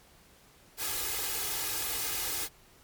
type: noise with comb filter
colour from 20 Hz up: white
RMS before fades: -33 dBFS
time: 0.77-2.49 s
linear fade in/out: 50 ms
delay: 2.4 ms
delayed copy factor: +0.75
effects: pink hiss -59 dBFS RMS until 2.83 s + MP3 96 kbps